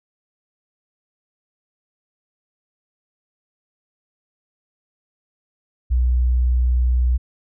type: tone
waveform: sine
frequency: 61.74 Hz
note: B1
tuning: in tune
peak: -14 dBFS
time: 5.9-7.18 s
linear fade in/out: 20 ms
effects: none